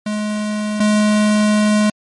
square tone pair in turn, 211.1 / 211.1 Hz, G#3 / G#3, +29 / +29 cents, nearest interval unison, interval 0 cents, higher neither, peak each -19 / -12 dBFS, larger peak second, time 0.06-0.8 / 0.8-1.9 s, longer second, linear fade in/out 5 ms, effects MP3 48 kbps

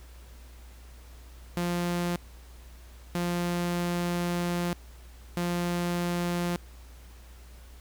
sawtooth tone bursts at uneven times, 174.61 Hz, F3, in tune, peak -23 dBFS, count 3, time 1.57-2.16 / 3.15-4.73 / 5.37-6.56 s, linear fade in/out 0 ms, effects added 60 Hz sine -46 dBFS peak until 7.8 s + pink hiss -56 dBFS RMS until 7.8 s

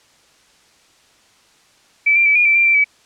sine tone with pitch steps, 2311 / 2371 / 2301 / 2429 / 2329 / 2373 / 2346 / 2287 Hz, D7 / D7 / D7 / D#7 / D7 / D7 / D7 / D7, -28 / +16 / -36 / -42 / -15 / +17 / -2 / -47 cents, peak -10 dBFS, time 2.06-2.844 s, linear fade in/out 10 ms, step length 98 ms, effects white hiss -53 dBFS RMS until 3.05 s + low-pass 7000 Hz 12 dB/octave

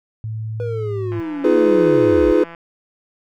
sine tone with pitch glide, 110 to 106.44 Hz, A2 to G#2, 0 to +43 cents, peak -23 dBFS, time 0.24-1.2 s, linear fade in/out 0 ms, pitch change -57 cents, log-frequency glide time 0.84-1 s
triangle linear sweep, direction down, 489.4 to 45.39 Hz, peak -21 dBFS, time 0.6-2.32 s, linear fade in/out 0 ms
click train, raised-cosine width 0.5 ms, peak -22 dBFS, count 241, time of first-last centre 1.12-2.549 s, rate 168 Hz
triangle chord, F half-diminished seventh, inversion third, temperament just, 314.3 / 349.2 / 419.1 / 502.9 Hz, Eb4 / F4 / Ab4 / Cb5, +18 / 0 / +16 / +31 cents, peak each -15 dBFS, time 1.44-2.44 s, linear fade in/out 5 ms
effects none

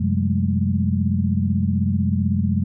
sine tone cluster, 91.9 / 131.1 / 178.4 / 200.9 / 216.8 Hz, F#2 / C3 / F3 / G3 / A3, -11 / +4 / +37 / +43 / -25 cents, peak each -21 / -26 / -26 / -22 / -26 dBFS, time 0-2.64 s, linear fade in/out 10 ms, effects none

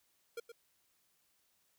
square tone with echo, 466.2 Hz, A#4, in tune, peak -40 dBFS, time 0.37-0.4 s, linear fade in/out 5 ms, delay 120 ms, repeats 1, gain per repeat -9 dB, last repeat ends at 0.52 s, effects white hiss -75 dBFS RMS until 1.78 s

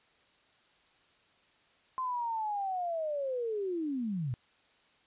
sine linear sweep, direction down, 1044 to 113.7 Hz, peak -31 dBFS, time 1.98-4.34 s, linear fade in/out 0 ms, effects white hiss -66 dBFS RMS until 5.06 s + resampled to 8000 Hz

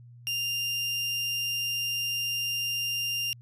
30% pulse tone, 2794 Hz, F7, in tune, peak -25 dBFS, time 0.27-3.33 s, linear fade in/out 0 ms, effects added 120 Hz sine -47 dBFS peak until 3.41 s + resampled to 32000 Hz

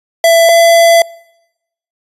square tone pair in turn, 667 / 672.8 Hz, E5 / E5, +20 / +35 cents, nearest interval unison, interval 15 cents, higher second, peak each -5 dBFS, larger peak neither, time 0.24-0.49 / 0.49-1.02 s, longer second, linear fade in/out 2 ms, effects noise-tail reverb RT60 0.9 s tail -25 dB re dry + resampled to 32000 Hz

